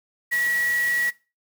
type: tone in noise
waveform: sine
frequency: 1926 Hz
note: B6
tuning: 44 cents flat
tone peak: -20 dBFS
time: 0.31-1.11 s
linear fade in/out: 20 ms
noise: white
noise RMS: -35 dBFS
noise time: 0.31-1.11 s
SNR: +12 dB
effects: noise-tail reverb RT60 0.3 s tail -20 dB re dry